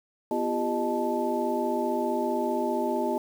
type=tone cluster; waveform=sine; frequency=248.1 / 343.5 / 398.8 / 615 / 873 Hz; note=B3 / F4 / G4 / D#5 / A5; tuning=+8 / -29 / +30 / -20 / -14 cents; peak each=-31 dBFS; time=0.31-3.18 s; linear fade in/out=2 ms; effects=8-bit